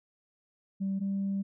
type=tone pair in turn; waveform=sine; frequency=194.2 / 196.46 Hz; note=G3 / G3; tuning=-16 / +4 cents; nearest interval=unison; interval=20 cents; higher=second; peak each=-27 dBFS; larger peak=neither; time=0.8-1 / 1-1.43 s; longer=second; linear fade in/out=20 ms; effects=tanh soft clip ceiling -25 dBFS